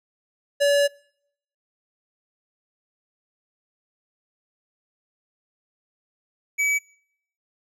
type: tone pair in turn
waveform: square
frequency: 571 / 2284 Hz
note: D5 / D7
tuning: -49 / -49 cents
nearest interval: 2 octaves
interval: 2400 cents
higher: second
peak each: -17 / -20 dBFS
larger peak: first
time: 0.6-0.88 / 6.58-6.79 s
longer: first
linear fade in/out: 20 ms
effects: noise-tail reverb RT60 0.7 s tail -26 dB re dry + low-pass 11000 Hz 12 dB/octave